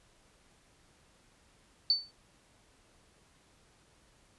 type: tone with exponential decay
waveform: sine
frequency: 4518 Hz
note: C#8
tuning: 32 cents sharp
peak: -20 dBFS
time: 1.9-2.11 s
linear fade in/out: 1 ms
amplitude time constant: 44 ms
effects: pink hiss -65 dBFS RMS until 4.38 s + resampled to 24000 Hz